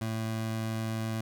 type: tone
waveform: 25% pulse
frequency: 111.5 Hz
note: A2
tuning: 23 cents sharp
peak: -27 dBFS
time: 0.01-1.21 s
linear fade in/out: 5 ms
effects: none